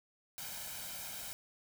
white noise with comb filter, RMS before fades -44 dBFS, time 0.38-1.33 s, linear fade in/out 0 ms, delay 1.3 ms, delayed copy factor +0.65, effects none

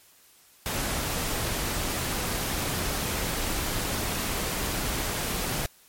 pink noise, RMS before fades -29 dBFS, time 0.66-5.66 s, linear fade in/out 0 ms, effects white hiss -57 dBFS RMS until 5.88 s + MP3 64 kbps

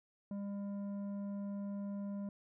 sine tone with tanh clipping, 200.8 Hz, G3, 42 cents sharp, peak -40 dBFS, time 0.31-2.29 s, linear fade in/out 2 ms, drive 9 dB, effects none

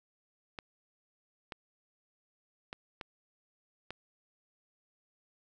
clicks, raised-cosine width 0.3 ms, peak -24 dBFS, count 5, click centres 0.588 / 1.522 / 2.729 / 3.012 / 3.906 s, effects none

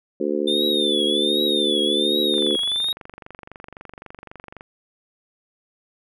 harmonic tone, 73.42 Hz, D2, in tune, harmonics 3 / 4 / 5 / 6 / 7, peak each -29 / -26 / -24 / -27 / -28 dBFS, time 0.2-2.56 s, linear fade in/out 5 ms
triangle tone with vibrato, 3569 Hz, A7, 24 cents sharp, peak -19 dBFS, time 0.47-2.93 s, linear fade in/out 10 ms, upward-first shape triangle, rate 1.3 Hz, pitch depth 140 cents each way
click train, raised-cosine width 0.5 ms, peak -23 dBFS, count 55, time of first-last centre 2.34-4.609 s, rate 23.8 Hz
effects none

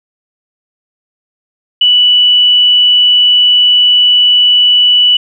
sine tone, 2960 Hz, F#7, in tune, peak -4 dBFS, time 1.81-5.17 s, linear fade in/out 5 ms, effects none

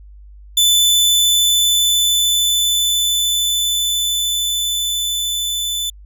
sawtooth tone with level ramp, 3507 Hz, A7, 6 cents flat, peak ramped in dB -7 to -16 dBFS, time 0.57-5.9 s, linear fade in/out 5 ms, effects added 50 Hz sine -37 dBFS peak until 6.05 s

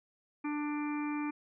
harmonic tone, 296.1 Hz, D4, 14 cents sharp, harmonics 1 / 3 / 4 / 5 / 6 / 7 / 8, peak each -33 / -43 / -45 / -52 / -52 / -53 / -45 dBFS, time 0.44-1.31 s, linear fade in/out 10 ms, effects none

